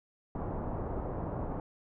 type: low-pass noise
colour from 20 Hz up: pink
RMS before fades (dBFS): -36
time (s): 0.35-1.6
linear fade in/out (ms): 2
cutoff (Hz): 1000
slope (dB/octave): 24
effects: none